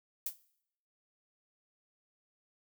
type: noise with exponential decay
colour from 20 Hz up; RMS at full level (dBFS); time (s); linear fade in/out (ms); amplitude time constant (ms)
violet; -30; 0.26-0.37; 5; 23
effects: noise-tail reverb RT60 0.7 s tail -19 dB re dry